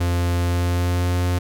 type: tone with pitch glide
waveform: 45% pulse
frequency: 87.31 to 88.89 Hz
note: F2 to F2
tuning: 0 to +31 cents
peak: -18 dBFS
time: 0-1.39 s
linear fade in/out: 10 ms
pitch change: +31 cents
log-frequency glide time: 0.4-1.15 s
effects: none